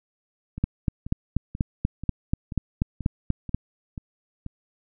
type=two click trains; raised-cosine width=5 ms; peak=-21 / -9 dBFS; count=9 / 13; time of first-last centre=0.58-4.463 / 0.64-3.546 s; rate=2.06 / 4.13 Hz; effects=none